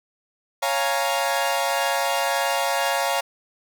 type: chord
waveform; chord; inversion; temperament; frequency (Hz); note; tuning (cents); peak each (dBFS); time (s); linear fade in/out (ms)
sawtooth; Bb minor seventh; first; equal; 554.4 / 698.5 / 830.6 / 932.3; Db5 / F5 / Ab5 / Bb5; 0 / 0 / 0 / 0; -22 / -22 / -24 / -23; 0.62-3.21; 10
effects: none